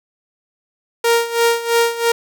sawtooth tone with tremolo, 466.2 Hz, A#4, in tune, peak -7 dBFS, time 1.04-2.12 s, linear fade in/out 5 ms, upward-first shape sine, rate 3 Hz, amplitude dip 80%, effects none

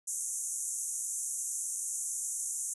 pink band-pass noise, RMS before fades -36 dBFS, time 0.07-2.74 s, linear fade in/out 10 ms, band 6200 to 11000 Hz, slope 96 dB/octave, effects none

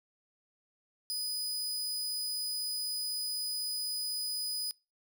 sawtooth tone, 4978 Hz, D#8, in tune, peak -30 dBFS, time 1.1-4.71 s, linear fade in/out 0 ms, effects noise-tail reverb RT60 0.3 s tail -26 dB re dry

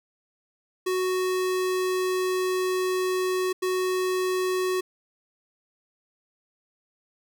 square tone bursts at uneven times, 370 Hz, F#4, in tune, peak -24 dBFS, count 2, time 0.86-3.53 / 3.62-4.81 s, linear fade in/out 10 ms, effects none

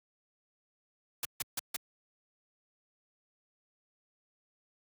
white noise bursts, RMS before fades -34 dBFS, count 4, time 1.23-1.764 s, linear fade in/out 2 ms, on 21 ms, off 150 ms, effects high-pass 80 Hz 12 dB/octave + Opus 48 kbps

